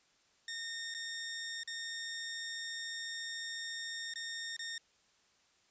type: tone with dropouts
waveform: 15% pulse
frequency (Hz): 1834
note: A#6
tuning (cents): -29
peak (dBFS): -33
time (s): 0.48-4.78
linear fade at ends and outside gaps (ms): 2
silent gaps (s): 0.941-0.947 / 1.634-1.675 / 4.138-4.157 / 4.566-4.592
effects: white hiss -70 dBFS RMS until 5.7 s + resampled to 16000 Hz